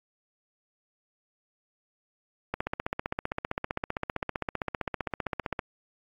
click train, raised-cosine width 0.5 ms, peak -14 dBFS, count 48, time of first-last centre 2.54-5.592 s, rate 15.4 Hz, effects AAC 32 kbps

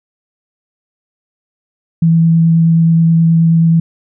sine tone with vibrato, 164.81 Hz, E3, in tune, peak -6 dBFS, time 2.02-3.8 s, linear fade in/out 5 ms, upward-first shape triangle, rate 9.4 Hz, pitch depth 11 cents each way, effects none

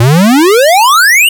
square exponential sweep, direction up, 111.3 to 2960 Hz, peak -4 dBFS, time 0-1.29 s, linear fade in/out 5 ms, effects none

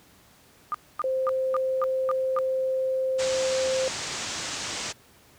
sine tone bursts, 1214 Hz, D#6, 43 cents flat, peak -24 dBFS, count 7, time 0.72-2.388 s, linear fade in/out 0 ms, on 24 ms, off 250 ms
sine tone, 523.3 Hz, C5, in tune, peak -23 dBFS, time 1.04-3.88 s, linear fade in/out 2 ms
white low-pass noise, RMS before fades -33 dBFS, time 3.18-4.93 s, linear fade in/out 20 ms, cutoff 7700 Hz, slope 48 dB/octave
effects pink hiss -56 dBFS RMS until 5.38 s + high-pass 60 Hz 12 dB/octave

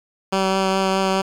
10% pulse tone with vibrato, 191.5 Hz, G3, 40 cents flat, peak -9 dBFS, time 0.32-1.22 s, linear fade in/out 10 ms, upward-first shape triangle, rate 4.8 Hz, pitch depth 13 cents each way, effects low-pass 7000 Hz 12 dB/octave + 7-bit

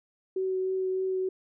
sine tone with vibrato, 376.1 Hz, F#4, 28 cents sharp, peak -26 dBFS, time 0.36-1.29 s, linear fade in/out 5 ms, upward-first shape triangle, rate 3.3 Hz, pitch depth 12 cents each way, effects none

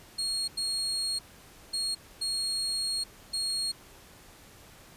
35% pulse tone bursts at uneven times, 4283 Hz, C8, 40 cents sharp, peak -27 dBFS, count 5, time 0.18-0.48 / 0.57-1.19 / 1.73-1.95 / 2.21-3.04 / 3.33-3.72 s, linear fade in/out 10 ms, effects pink hiss -53 dBFS RMS until 4.96 s + resampled to 32000 Hz

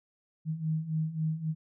sine beating tone pair, 155.56 / 159.26 Hz, D#3 / D#3, 0 / +41 cents, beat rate 3.7 Hz, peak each -34 / -30 dBFS, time 0.45-1.55 s, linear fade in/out 50 ms, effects none

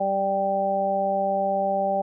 harmonic tone with a mistuned harmonic, 196 Hz, G3, in tune, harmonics 1 / 2 / 3 / 4, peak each -32 / -35 / -24 / -24 dBFS, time 0-2.02 s, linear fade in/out 10 ms, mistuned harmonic 1, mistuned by -15 cents, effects none

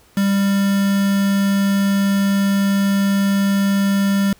triangle tone with quantisation, 197.9 Hz, G3, 17 cents sharp, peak -12 dBFS, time 0.17-4.33 s, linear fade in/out 2 ms, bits 4, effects pink hiss -52 dBFS RMS until 4.39 s

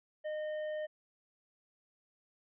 sine tone with tanh clipping, 613 Hz, D#5, 26 cents flat, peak -37 dBFS, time 0.24-0.87 s, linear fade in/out 20 ms, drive 9 dB, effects resampled to 8000 Hz

